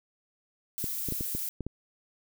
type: noise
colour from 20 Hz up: violet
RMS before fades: -34 dBFS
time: 0.78-1.49 s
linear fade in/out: 0 ms
type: clicks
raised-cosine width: 3 ms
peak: -21 dBFS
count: 7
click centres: 0.842 / 1.087 / 1.123 / 1.209 / 1.35 / 1.607 / 1.666 s
effects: none